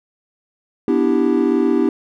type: chord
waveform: triangle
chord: E minor seventh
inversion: second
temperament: equal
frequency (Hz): 246.9 / 293.7 / 329.6 / 392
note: B3 / D4 / E4 / G4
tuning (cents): 0 / 0 / 0 / 0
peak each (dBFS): -17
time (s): 0.88-1.89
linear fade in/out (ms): 2
effects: none